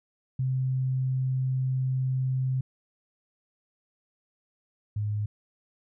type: tone pair in turn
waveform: sine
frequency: 130.3 / 104.82 Hz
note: C3 / G#2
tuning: -7 / +16 cents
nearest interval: major third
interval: 377 cents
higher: first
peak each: -24 / -26 dBFS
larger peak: first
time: 0.39-2.61 / 4.96-5.26 s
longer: first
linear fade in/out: 5 ms
effects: none